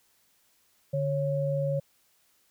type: tone pair together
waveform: sine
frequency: 145.9 / 550.8 Hz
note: D3 / C#5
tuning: -11 / -11 cents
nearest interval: octave + major seventh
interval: 2300 cents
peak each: -28 dBFS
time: 0.93-1.8 s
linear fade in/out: 10 ms
effects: white hiss -67 dBFS RMS until 2.5 s